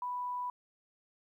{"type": "tone", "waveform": "sine", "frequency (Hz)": 987.8, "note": "B5", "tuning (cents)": 0, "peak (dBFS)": -34, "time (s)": [0.02, 0.5], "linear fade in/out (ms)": 2, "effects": ["12-bit"]}